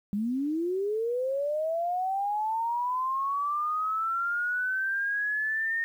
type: linear sweep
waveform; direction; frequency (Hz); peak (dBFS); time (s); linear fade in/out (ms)
sine; up; 195.9 to 1845; -26; 0.13-5.84; 0
effects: 10-bit